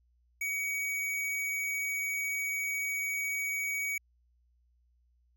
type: tone with hard clipping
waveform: sine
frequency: 2257 Hz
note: C#7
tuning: 31 cents sharp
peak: -32 dBFS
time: 0.41-3.98 s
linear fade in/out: 5 ms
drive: 18 dB
effects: added 60 Hz sine -66 dBFS peak until 5.36 s